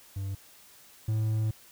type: tone pair in turn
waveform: triangle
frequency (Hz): 97.6 / 109.32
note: G2 / A2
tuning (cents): -7 / -11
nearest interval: major second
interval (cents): 196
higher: second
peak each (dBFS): -29 / -23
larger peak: second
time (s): 0.16-0.35 / 1.08-1.51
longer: second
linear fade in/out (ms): 5
effects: white hiss -55 dBFS RMS until 1.71 s